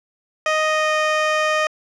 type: tone with pitch glide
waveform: 15% pulse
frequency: 622.3 to 617.6 Hz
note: D#5 to D#5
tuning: 0 to -13 cents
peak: -10 dBFS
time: 0.46-1.67 s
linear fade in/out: 2 ms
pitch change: -13 cents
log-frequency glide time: 0.64-0.95 s
effects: low-pass 5000 Hz 12 dB/octave